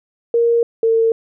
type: tone pair in turn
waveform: sine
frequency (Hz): 467.6 / 452.7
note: A#4 / A4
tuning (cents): +5 / +49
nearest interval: minor second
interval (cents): 56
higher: first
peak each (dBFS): -11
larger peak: neither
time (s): 0.34-0.63 / 0.83-1.12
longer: neither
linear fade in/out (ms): 2
effects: none